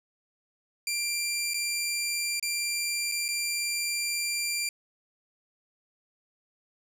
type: tone with dropouts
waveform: 15% pulse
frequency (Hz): 2373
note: D7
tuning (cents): +17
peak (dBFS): -21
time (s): 0.87-4.69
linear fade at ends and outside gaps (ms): 2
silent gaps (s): 1.536-1.542 / 2.397-2.426 / 3.116-3.12 / 3.282-3.287
effects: none